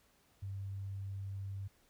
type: tone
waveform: sine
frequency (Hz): 98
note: G2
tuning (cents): 0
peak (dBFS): -39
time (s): 0.42-1.68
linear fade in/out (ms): 10
effects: pink hiss -70 dBFS RMS until 1.89 s